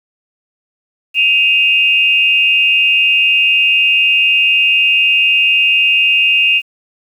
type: tone pair together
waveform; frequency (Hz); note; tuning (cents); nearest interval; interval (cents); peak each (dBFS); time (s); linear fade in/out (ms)
sine; 2528 / 2788; D#7 / F7; +27 / -4; major second; 169; -11; 1.14-6.62; 50
effects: 7-bit